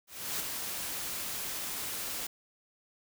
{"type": "noise with ADSR envelope", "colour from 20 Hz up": "white", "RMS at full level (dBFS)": -33, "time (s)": [0.07, 2.27], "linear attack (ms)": 330, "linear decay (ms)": 7, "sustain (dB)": -4, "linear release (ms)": 5, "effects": []}